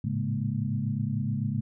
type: tone cluster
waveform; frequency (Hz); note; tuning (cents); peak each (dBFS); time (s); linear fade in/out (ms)
sine; 107.9 / 115 / 138.9 / 207.8 / 236.8; A2 / A#2 / C#3 / G#3 / A#3; -33 / -23 / +4 / +1 / +27; -32 / -38 / -30 / -32 / -36; 0.04-1.61; 5
effects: none